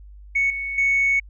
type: tone with level steps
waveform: sine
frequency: 2217 Hz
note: C#7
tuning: in tune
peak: -16 / -25 / -15 dBFS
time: 0.35-1.2 s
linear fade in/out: 10 ms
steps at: 0.5 / 0.78 s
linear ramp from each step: 2 ms
effects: tanh soft clip ceiling -12 dBFS + added 50 Hz sine -40 dBFS peak until 1.29 s